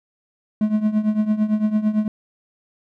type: tone with tremolo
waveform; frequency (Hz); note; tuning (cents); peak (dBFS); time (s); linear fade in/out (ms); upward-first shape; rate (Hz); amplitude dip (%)
triangle; 213.7; G#3; +50; -11; 0.61-2.08; 2; triangle; 8.9; 85
effects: none